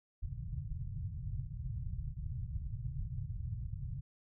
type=low-pass noise; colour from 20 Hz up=white; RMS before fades=-40 dBFS; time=0.22-4.01 s; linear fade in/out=10 ms; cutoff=140 Hz; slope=48 dB/octave; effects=none

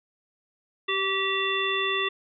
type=harmonic tone with a mistuned harmonic; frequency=388.7 Hz; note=G4; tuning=15 cents flat; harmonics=1 / 3 / 5 / 7 / 9; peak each=-30 / -30 / -30 / -30 / -30 dBFS; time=0.88-2.09 s; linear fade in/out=10 ms; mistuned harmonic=3; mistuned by=-19 cents; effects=none

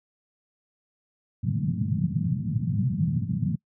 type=band-pass noise; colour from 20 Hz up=white; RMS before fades=-26 dBFS; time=1.43-3.56 s; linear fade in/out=10 ms; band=100 to 200 Hz; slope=48 dB/octave; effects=noise-tail reverb RT60 0.1 s tail -25 dB re dry

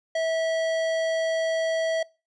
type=tone with tanh clipping; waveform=sine; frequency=650 Hz; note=E5; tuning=24 cents flat; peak=-25 dBFS; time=0.15-2.03 s; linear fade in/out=5 ms; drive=17 dB; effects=noise-tail reverb RT60 0.3 s tail -24 dB re dry + resampled to 22050 Hz

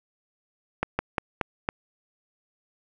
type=slowing click train; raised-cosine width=0.5 ms; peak=-9 dBFS; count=5; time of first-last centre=0.83-1.689 s; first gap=160 ms; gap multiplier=1.2; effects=none

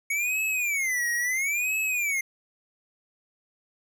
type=tone with vibrato; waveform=square; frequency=2213 Hz; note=C#7; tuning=3 cents flat; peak=-25 dBFS; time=0.1-2.21 s; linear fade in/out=5 ms; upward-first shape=sine; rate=0.74 Hz; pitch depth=270 cents each way; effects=none

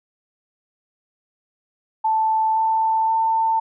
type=tone with pitch steps; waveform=sine; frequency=880 / 887.7 / 895.4 Hz; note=A5 / A5 / A5; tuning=0 / +15 / +30 cents; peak=-16 dBFS; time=2.04-3.6 s; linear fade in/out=10 ms; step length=520 ms; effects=none

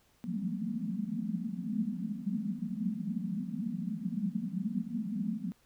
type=band-pass noise; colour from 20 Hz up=white; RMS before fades=-35 dBFS; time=0.24-5.52 s; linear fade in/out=0 ms; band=170 to 240 Hz; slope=96 dB/octave; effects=pink hiss -68 dBFS RMS until 5.65 s

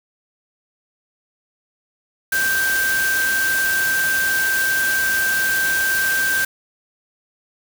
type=tone in noise; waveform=sine; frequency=1568 Hz; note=G6; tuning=in tune; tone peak=-17 dBFS; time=2.32-6.45 s; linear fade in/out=5 ms; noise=white; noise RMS=-25 dBFS; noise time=2.32-6.45 s; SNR=+5 dB; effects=none

